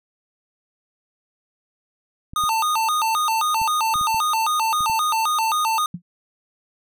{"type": "clicks", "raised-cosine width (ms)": 5, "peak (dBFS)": -25, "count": 8, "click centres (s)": [2.335, 2.438, 3.616, 3.957, 4.012, 4.145, 4.807, 4.898]}
{"type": "tone with vibrato", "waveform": "square", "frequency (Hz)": 1049, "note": "C6", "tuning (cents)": 4, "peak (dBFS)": -19, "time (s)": [2.36, 5.86], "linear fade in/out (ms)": 2, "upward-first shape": "square", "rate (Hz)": 3.8, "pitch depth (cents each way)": 280}
{"type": "tone with exponential decay", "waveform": "sine", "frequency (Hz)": 174.61, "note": "F3", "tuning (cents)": 0, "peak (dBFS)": -23, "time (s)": [5.94, 6.02], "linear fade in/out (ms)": 5, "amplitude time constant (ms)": 16}
{"effects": []}